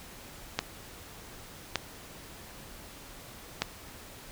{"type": "clicks", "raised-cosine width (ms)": 0.2, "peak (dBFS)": -9, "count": 3, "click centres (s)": [0.59, 1.757, 3.62], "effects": ["pink hiss -48 dBFS RMS until 4.31 s"]}